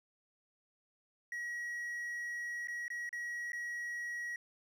triangle tone with dropouts, 1910 Hz, A#6, 42 cents sharp, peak -36 dBFS, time 1.32-4.36 s, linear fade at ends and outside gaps 2 ms, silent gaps 2.673-2.683 / 2.881-2.902 / 3.092-3.128 / 3.52-3.531 s, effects none

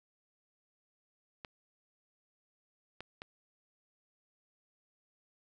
clicks, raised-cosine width 0.3 ms, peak -27 dBFS, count 3, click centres 1.448 / 3.006 / 3.219 s, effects none

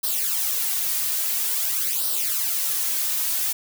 blue noise with flanger, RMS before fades -24 dBFS, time 0.03-3.53 s, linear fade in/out 10 ms, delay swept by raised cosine 0.21 to 3.31 ms, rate 0.49 Hz, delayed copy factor +0.7, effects none

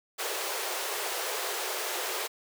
pink high-pass noise, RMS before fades -33 dBFS, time 0.18-2.28 s, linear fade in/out 20 ms, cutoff 360 Hz, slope 96 dB/octave, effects none

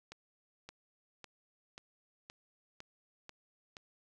accelerating click train, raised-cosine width 0.2 ms, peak -30 dBFS, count 8, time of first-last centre 0.12-3.768 s, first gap 570 ms, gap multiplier 0.97, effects none

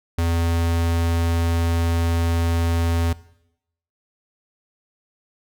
square tone, 84 Hz, E2, 33 cents sharp, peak -19 dBFS, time 0.18-3.13 s, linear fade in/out 5 ms, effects noise-tail reverb RT60 0.8 s tail -19 dB re dry

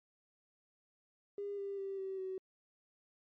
triangle tone with pitch steps, 404.3 / 397.4 / 390.5 / 383.8 / 377.2 Hz, G#4 / G4 / G4 / G4 / F#4, -46 / +24 / -7 / -37 / +33 cents, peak -34 dBFS, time 1.38-2.38 s, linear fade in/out 2 ms, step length 200 ms, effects tanh soft clip ceiling -36 dBFS + MP3 48 kbps

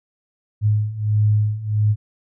sine beating tone pair, 105 / 106.5 Hz, G#2 / G#2, +19 / +44 cents, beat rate 1.5 Hz, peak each -20 / -17 dBFS, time 0.61-1.96 s, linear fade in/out 50 ms, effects none

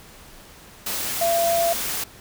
sine tone in noise, 678 Hz, E5, 49 cents sharp, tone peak -18 dBFS, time 1.21-1.73 s, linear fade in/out 5 ms, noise white, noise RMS -27 dBFS, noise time 0.86-2.04 s, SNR +6 dB, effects pink hiss -46 dBFS RMS until 2.2 s

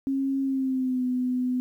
sine tone with pitch glide, 271.1 to 251.5 Hz, C#4 to B3, -38 to +32 cents, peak -23 dBFS, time 0.07-1.6 s, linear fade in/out 0 ms, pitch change -130 cents, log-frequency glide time 0.43-1.04 s, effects 10-bit

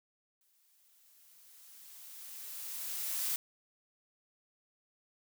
blue noise with exponential growth, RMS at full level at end -33 dBFS, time 0.41-3.36 s, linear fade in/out 1 ms, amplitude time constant 640 ms, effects none

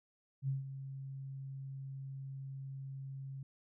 sine tone with ADSR envelope, 135.5 Hz, C#3, 39 cents flat, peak -31 dBFS, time 0.42-3.43 s, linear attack 62 ms, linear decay 150 ms, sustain -11 dB, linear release 3 ms, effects none

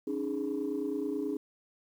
sine chord, C# suspended second, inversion none, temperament equal with one note detuned, 277.2 / 306.5 / 415.3 Hz, C#4 / D#4 / G#4, 0 / -26 / 0 cents, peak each -34 dBFS, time 0.07-1.37 s, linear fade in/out 5 ms, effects tanh soft clip ceiling -24 dBFS + 10-bit

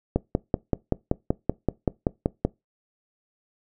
click train, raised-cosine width 2 ms, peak -7 dBFS, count 13, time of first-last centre 0.16-2.45 s, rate 5.24 Hz, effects noise-tail reverb RT60 0.2 s tail -22 dB re dry

